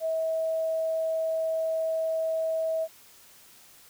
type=tone; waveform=sine; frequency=645 Hz; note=E5; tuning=38 cents flat; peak=-25 dBFS; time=0-2.88 s; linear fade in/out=50 ms; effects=white hiss -54 dBFS RMS until 3.89 s